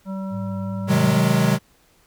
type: harmonic tone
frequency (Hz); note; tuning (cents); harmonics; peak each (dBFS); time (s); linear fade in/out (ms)
192.2; G3; -34; 1 / 3 / 5 / 7; -26 / -36 / -40 / -43; 0.05-1.23; 50
type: tone with vibrato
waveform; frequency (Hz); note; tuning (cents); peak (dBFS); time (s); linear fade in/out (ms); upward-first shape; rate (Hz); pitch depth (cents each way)
sine; 103.83; G#2; 0; -29; 0.3-1.19; 50; sine; 2.7; 40
type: chord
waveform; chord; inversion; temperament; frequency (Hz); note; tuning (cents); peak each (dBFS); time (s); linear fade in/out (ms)
square; Ab dominant seventh; first; equal with one note detuned; 128.19 / 155.56 / 185 / 207.7; C3 / Eb3 / Gb3 / Ab3; -35 / 0 / 0 / 0; -22; 0.87-1.59; 50
effects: pink hiss -58 dBFS RMS until 2.06 s